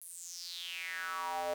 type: tone with high-pass filter sweep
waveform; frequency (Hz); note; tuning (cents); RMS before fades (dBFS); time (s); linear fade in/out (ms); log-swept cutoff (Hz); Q
square; 87.31; F2; 0; -40; 0.01-1.54; 5; 11000 to 570; 5.7
effects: 10-bit